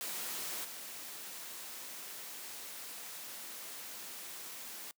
white noise with level steps, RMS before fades -40 / -46 dBFS, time 0.01-4.91 s, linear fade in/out 0 ms, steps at 0.64 s, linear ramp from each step 10 ms, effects noise-tail reverb RT60 0.1 s tail -24 dB re dry + high-pass 200 Hz 12 dB/octave

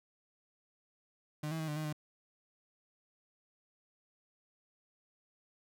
35% pulse tone with pitch steps, 151.2 / 161.4 / 158.1 / 149.6 / 155.2 / 151.4 Hz, D#3 / E3 / D#3 / D3 / D#3 / D#3, -49 / -36 / +28 / +32 / -4 / -47 cents, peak -34 dBFS, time 1.43-1.928 s, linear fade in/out 5 ms, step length 83 ms, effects none

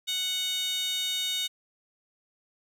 15% pulse tone with high-pass filter, 740 Hz, F#5, in tune, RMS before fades -30 dBFS, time 0.07-1.48 s, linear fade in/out 20 ms, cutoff 3700 Hz, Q 4.6, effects none

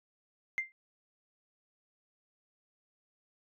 sine tone with exponential decay, 2093 Hz, C7, in tune, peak -25 dBFS, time 0.58-0.72 s, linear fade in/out 0 ms, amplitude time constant 29 ms, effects tanh soft clip ceiling -23 dBFS

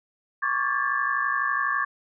sine tone cluster, 1105 / 1157 / 1621 / 1747 Hz, C#6 / D6 / G#6 / A6, -6 / -26 / -42 / -13 cents, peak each -28 dBFS, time 0.42-1.85 s, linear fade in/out 10 ms, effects none

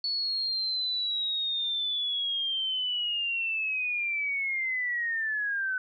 sine linear sweep, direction down, 4435 to 1500 Hz, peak -27 dBFS, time 0.04-5.78 s, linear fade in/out 2 ms, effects none

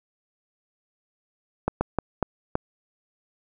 slowing click train, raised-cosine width 1 ms, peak -8 dBFS, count 5, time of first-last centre 1.68-2.554 s, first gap 130 ms, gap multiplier 1.36, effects none

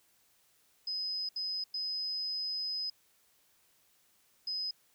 sine tone bursts at uneven times, 5040 Hz, D#8, 21 cents sharp, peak -33 dBFS, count 4, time 0.87-1.29 / 1.36-1.64 / 1.74-2.9 / 4.47-4.71 s, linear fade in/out 5 ms, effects white hiss -69 dBFS RMS until 4.94 s

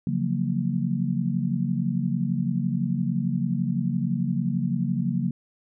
sine chord, Gb major seventh, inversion second, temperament just, 138.75 / 173.43 / 185 / 231.2 Hz, Db3 / F3 / Gb3 / Bb3, +2 / -12 / 0 / -14 cents, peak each -28 dBFS, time 0.07-5.31 s, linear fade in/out 2 ms, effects none

